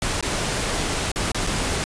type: noise with dropouts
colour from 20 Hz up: pink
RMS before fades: -24 dBFS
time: 0.02-1.84 s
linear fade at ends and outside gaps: 1 ms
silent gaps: 0.21-0.226 / 1.117-1.159 / 1.318-1.346 / 1.467-1.471 s
effects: resampled to 22050 Hz